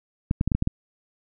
clicks, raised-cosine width 5 ms, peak -9 dBFS, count 7, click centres 0.311 / 0.411 / 0.476 / 0.518 / 0.55 / 0.624 / 0.674 s, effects none

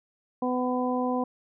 harmonic tone, 250.9 Hz, B3, 28 cents sharp, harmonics 1 / 2 / 3 / 4, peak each -27 / -30 / -32 / -33 dBFS, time 0.42-1.24 s, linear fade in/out 5 ms, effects none

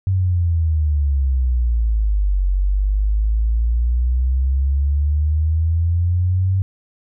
sine exponential two-way sweep, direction down then up, 96.3 to 46.25 to 96.3 Hz, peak -14 dBFS, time 0.07-6.62 s, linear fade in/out 0 ms, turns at 2.46 s, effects none

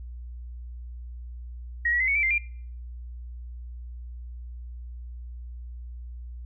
sine tone with pitch steps, 1890 / 1929 / 2051 / 2220 / 2327 / 2093 / 2386 Hz, A#6 / B6 / C7 / C#7 / D7 / C7 / D7, +23 / -41 / -35 / +2 / -17 / 0 / +27 cents, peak -21 dBFS, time 1.85-2.382 s, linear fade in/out 5 ms, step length 76 ms, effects noise-tail reverb RT60 0.6 s tail -24 dB re dry + added 60 Hz sine -36 dBFS peak until 6.45 s

